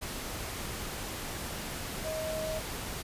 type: tone in noise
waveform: sine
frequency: 631 Hz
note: D#5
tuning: 24 cents sharp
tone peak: -33 dBFS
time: 2.04-2.6 s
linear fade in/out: 20 ms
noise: pink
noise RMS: -38 dBFS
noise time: 0.01-3.03 s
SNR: +2 dB
effects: resampled to 32000 Hz